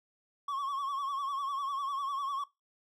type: tone with vibrato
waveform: triangle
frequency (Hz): 1108.7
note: C#6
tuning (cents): 0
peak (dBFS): -30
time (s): 0.48-2.44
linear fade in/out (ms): 5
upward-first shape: triangle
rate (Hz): 10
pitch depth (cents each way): 87
effects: noise-tail reverb RT60 0.2 s tail -19 dB re dry